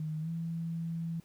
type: tone with pitch glide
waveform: sine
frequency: 155.56 to 165.76 Hz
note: D#3 to E3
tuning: 0 to +10 cents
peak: -33 dBFS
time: 0-1.2 s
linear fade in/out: 2 ms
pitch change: +110 cents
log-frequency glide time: 0.21-0.29 s
effects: pink hiss -65 dBFS RMS until 1.24 s